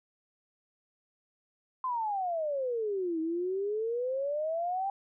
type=exponential two-way sweep; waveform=sine; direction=down then up; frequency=1046.5 to 316.2 to 798 Hz; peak=-29 dBFS; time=1.84-4.9 s; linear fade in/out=2 ms; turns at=3.2 s; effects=none